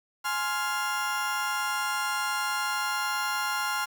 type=chord; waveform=35% pulse; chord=F minor; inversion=first; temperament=just; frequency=838.1 / 1047.7 / 1396.9 Hz; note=Ab5 / C6 / F6; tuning=+16 / +2 / 0 cents; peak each=-32 / -31 / -28 dBFS; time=0.24-3.86 s; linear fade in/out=20 ms; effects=8-bit